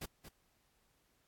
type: noise with echo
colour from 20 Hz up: pink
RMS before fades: -43 dBFS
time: 0.01-0.06 s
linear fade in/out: 10 ms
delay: 230 ms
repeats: 1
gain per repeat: -9 dB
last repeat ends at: 0.29 s
effects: pink hiss -75 dBFS RMS until 1.27 s + AAC 64 kbps

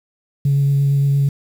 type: tone with vibrato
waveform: sine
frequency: 140 Hz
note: C#3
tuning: 18 cents sharp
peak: -11 dBFS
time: 0.45-1.29 s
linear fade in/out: 5 ms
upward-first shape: sine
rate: 8.7 Hz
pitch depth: 11 cents each way
effects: tanh soft clip ceiling -9 dBFS + 7-bit

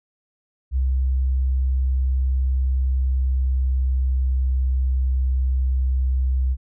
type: tone with pitch glide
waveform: sine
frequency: 65.1 to 64.65 Hz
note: C2 to C2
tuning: -8 to -20 cents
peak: -17 dBFS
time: 0.71-6.57 s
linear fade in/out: 50 ms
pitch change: -12 cents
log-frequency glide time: 2.69-4.39 s
effects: none

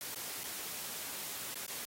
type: noise with dropouts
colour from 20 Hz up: white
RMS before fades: -42 dBFS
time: 0.01-1.85 s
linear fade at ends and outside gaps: 0 ms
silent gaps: 0.146-0.159 / 0.435-0.44 / 1.543-1.556 / 1.664-1.68 s
effects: high-pass 100 Hz 12 dB/octave + AAC 48 kbps

